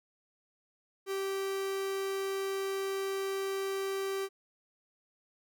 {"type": "tone", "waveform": "45% pulse", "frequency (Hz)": 389.1, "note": "G4", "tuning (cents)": -13, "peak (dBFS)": -32, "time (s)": [1.06, 4.29], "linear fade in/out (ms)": 50, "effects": []}